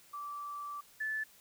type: tone pair in turn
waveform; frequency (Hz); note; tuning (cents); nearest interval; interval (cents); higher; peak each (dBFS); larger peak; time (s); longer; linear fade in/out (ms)
sine; 1163 / 1742.5; D6 / A6; -17 / -17; perfect fifth; 700; second; -39 / -33; second; 0.13-0.81 / 1-1.24; first; 10
effects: white hiss -61 dBFS RMS until 1.4 s